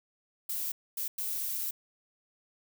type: noise bursts at uneven times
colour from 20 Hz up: violet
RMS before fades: -34 dBFS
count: 3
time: 0.49-0.72 / 0.97-1.08 / 1.18-1.71 s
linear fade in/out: 5 ms
effects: none